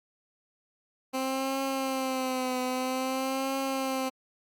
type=tone with vibrato; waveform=15% pulse; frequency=261.6 Hz; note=C4; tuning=in tune; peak=-22 dBFS; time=1.13-4.1 s; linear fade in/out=20 ms; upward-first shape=triangle; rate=0.51 Hz; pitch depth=57 cents each way; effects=Opus 48 kbps